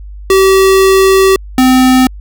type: tone pair in turn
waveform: square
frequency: 383.9 / 257.3 Hz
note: G4 / C4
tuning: -36 / -29 cents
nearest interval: perfect fifth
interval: 693 cents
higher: first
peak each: -5 dBFS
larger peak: neither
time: 0.3-1.36 / 1.58-2.07 s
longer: first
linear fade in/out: 2 ms
effects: added 50 Hz sine -25 dBFS peak until 2.2 s